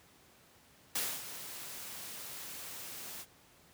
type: noise with ADSR envelope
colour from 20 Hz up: white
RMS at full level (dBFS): -33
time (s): 0.95-3.26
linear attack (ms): 6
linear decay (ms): 250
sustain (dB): -12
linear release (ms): 54
effects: pink hiss -62 dBFS RMS until 3.73 s + high-pass 80 Hz 12 dB/octave